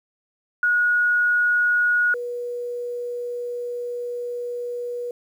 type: tone pair in turn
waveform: sine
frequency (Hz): 1451 / 484.2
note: F#6 / B4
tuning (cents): -34 / -34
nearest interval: octave + perfect fifth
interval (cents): 1900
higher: first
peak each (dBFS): -16 / -26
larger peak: first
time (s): 0.63-2.14 / 2.14-5.11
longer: second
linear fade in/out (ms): 2
effects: 9-bit